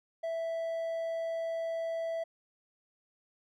triangle tone, 659.3 Hz, E5, in tune, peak -30 dBFS, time 0.23-2.24 s, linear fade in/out 10 ms, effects none

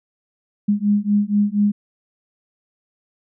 sine beating tone pair, 203.7 / 207.9 Hz, G#3 / G#3, -33 / +2 cents, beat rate 4.2 Hz, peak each -18 dBFS, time 0.68-1.72 s, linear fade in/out 10 ms, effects none

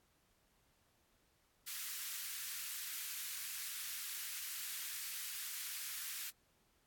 white high-pass noise, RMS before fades -44 dBFS, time 1.66-6.31 s, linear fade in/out 20 ms, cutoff 1400 Hz, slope 24 dB/octave, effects pink hiss -75 dBFS RMS until 6.86 s + AAC 64 kbps

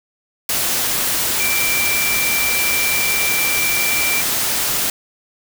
sine tone in noise, 2349 Hz, D7, in tune, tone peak -19 dBFS, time 1.4-4.21 s, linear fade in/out 2 ms, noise white, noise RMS -19 dBFS, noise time 0.49-4.9 s, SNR -3 dB, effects none

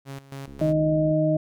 sawtooth tone with tremolo, 137.1 Hz, C#3, 19 cents flat, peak -30 dBFS, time 0.05-0.74 s, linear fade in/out 50 ms, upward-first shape square, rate 3.7 Hz, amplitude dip 80%
click train, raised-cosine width 3 ms, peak -30 dBFS, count 45, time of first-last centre 0.48-1.112 s, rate 69.6 Hz
harmonic tone, 155.56 Hz, D#3, in tune, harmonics 1 / 2 / 4, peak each -23 / -24 / -22 dBFS, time 0.61-1.37 s, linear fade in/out 5 ms
effects none

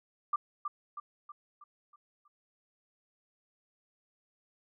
sine tone with echo, 1184 Hz, D6, 14 cents sharp, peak -26 dBFS, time 0.33-0.36 s, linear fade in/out 5 ms, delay 320 ms, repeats 6, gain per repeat -6 dB, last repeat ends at 2.28 s, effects none

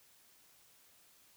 silence, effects white hiss -65 dBFS RMS until 1.36 s

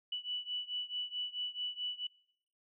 sine beating tone pair, 2960 / 2964.6 Hz, F#7 / F#7, 0 / +3 cents, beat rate 4.6 Hz, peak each -39 / -40 dBFS, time 0.12-2.07 s, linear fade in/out 5 ms, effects noise-tail reverb RT60 0.7 s tail -24 dB re dry

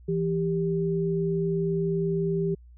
sine tone pair together, 166 / 394.2 Hz, E3 / G4, +12 / +10 cents, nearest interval octave + minor third, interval 1498 cents, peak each -26 dBFS, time 0.08-2.55 s, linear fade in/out 10 ms, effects added 60 Hz sine -47 dBFS peak until 2.77 s

